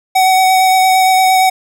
square tone with vibrato, 752 Hz, F#5, 28 cents sharp, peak -8 dBFS, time 0.15-1.5 s, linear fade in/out 10 ms, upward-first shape sine, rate 8.7 Hz, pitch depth 14 cents each way, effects none

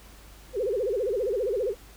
sine tone with vibrato, 447.5 Hz, A4, 29 cents sharp, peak -24 dBFS, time 0.53-1.75 s, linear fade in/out 50 ms, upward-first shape sine, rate 15 Hz, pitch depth 270 cents each way, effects added 52 Hz sine -49 dBFS peak until 1.96 s + pink hiss -52 dBFS RMS until 1.96 s

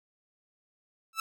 sawtooth tone with exponential growth, 1318.5 Hz, E6, in tune, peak -22 dBFS, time 1.13-1.2 s, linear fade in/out 2 ms, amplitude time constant 15 ms, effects none

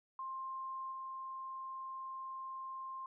sine tone with level steps, 1056 Hz, C6, 16 cents sharp, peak -40 / -42 dBFS, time 0.19-3.06 s, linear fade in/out 2 ms, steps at 0.91 s, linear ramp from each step 20 ms, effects none

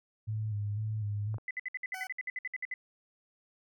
sine tone with vibrato, 105.8 Hz, G#2, 33 cents sharp, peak -31 dBFS, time 0.27-1.38 s, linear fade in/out 20 ms, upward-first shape square, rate 2 Hz, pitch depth 42 cents each way
clicks, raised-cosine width 1 ms, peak -34 dBFS, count 2, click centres 1.343 / 1.383 s
sine tone bursts, 2014 Hz, B6, 33 cents sharp, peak -33 dBFS, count 15, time 1.48-2.74 s, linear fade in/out 2 ms, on 28 ms, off 60 ms
20% pulse tone, 752 Hz, F#5, 28 cents sharp, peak -35 dBFS, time 1.94-2.07 s, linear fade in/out 2 ms
effects none

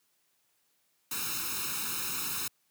white noise with comb filter, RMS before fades -34 dBFS, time 1.11-2.48 s, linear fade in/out 5 ms, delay 0.76 ms, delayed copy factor +0.95, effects white hiss -73 dBFS RMS until 2.7 s + high-pass 100 Hz 12 dB/octave

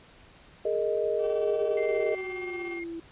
sine chord, Ab suspended second, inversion none, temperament equal with one note detuned, 415.3 / 461.1 / 622.3 Hz, Ab4 / Bb4 / Eb5, 0 / -19 / 0 cents, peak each -29 dBFS, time 0.65-2.15 s, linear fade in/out 5 ms
20% pulse tone with tremolo, 383.5 Hz, G4, 38 cents flat, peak -35 dBFS, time 1.18-2.81 s, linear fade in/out 50 ms, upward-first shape square, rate 17 Hz, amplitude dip 50%
sine linear sweep, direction down, 415.3 to 329.6 Hz, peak -34 dBFS, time 1.42-3 s, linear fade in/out 5 ms
sine tone with pitch glide, 2093 to 2130 Hz, C7 to C7, 0 to +30 cents, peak -37 dBFS, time 1.77-2.84 s, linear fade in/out 5 ms, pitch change +30 cents, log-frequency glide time 2.08-2.44 s
effects pink hiss -54 dBFS RMS until 3.11 s + resampled to 8000 Hz

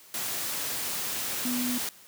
sine tone in noise, 246.9 Hz, B3, in tune, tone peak -28 dBFS, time 1.45-1.78 s, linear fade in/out 2 ms, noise white, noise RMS -32 dBFS, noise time 0.14-1.89 s, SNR +1 dB, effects white hiss -53 dBFS RMS until 2.07 s + high-pass 100 Hz 12 dB/octave

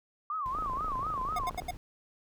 sine tone with vibrato, 1146 Hz, D6, 43 cents flat, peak -31 dBFS, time 0.3-1.5 s, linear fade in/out 2 ms, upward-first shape sine, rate 4.1 Hz, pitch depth 200 cents each way
brown noise, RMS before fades -43 dBFS, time 0.46-1.77 s, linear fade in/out 0 ms
click train, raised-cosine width 1 ms, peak -28 dBFS, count 30, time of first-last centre 0.55-1.62 s, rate 27.1 Hz
square tone bursts, 720 Hz, F#5, 47 cents flat, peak -32 dBFS, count 4, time 1.36-1.71 s, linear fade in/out 5 ms, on 29 ms, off 78 ms
effects none

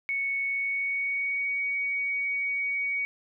sine tone with pitch glide, 2217 to 2247 Hz, C#7 to C#7, 0 to +23 cents, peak -26 dBFS, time 0.09-3.05 s, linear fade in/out 0 ms, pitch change +23 cents, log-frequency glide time 0.45-1.54 s, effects none

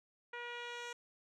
10% pulse tone with low-pass filter sweep, 479.5 Hz, A#4, 49 cents sharp, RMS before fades -45 dBFS, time 0.33-0.93 s, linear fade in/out 5 ms, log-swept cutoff 2100 to 6400 Hz, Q 1.3, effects none

